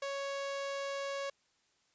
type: tone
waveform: sawtooth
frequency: 555 Hz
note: C#5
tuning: 2 cents sharp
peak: -32 dBFS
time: 0.02-1.3 s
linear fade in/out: 5 ms
effects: white hiss -73 dBFS RMS until 1.94 s + resampled to 16000 Hz